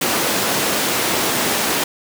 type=high-pass noise; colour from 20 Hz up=pink; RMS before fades=-19 dBFS; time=0.01-1.84 s; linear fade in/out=5 ms; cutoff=240 Hz; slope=12 dB/octave; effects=none